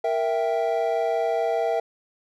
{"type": "chord", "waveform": "triangle", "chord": "E diminished", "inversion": "second", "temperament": "equal", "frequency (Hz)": [466.2, 659.3, 784], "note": ["Bb4", "E5", "G5"], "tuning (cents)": [0, 0, 0], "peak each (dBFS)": [-24, -22, -26], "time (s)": [0.04, 1.8], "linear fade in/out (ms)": 5, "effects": []}